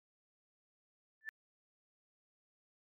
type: tone with exponential growth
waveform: sine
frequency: 1760 Hz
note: A6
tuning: in tune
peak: -35 dBFS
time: 1.21-1.29 s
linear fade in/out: 0 ms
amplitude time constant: 16 ms
effects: MP3 96 kbps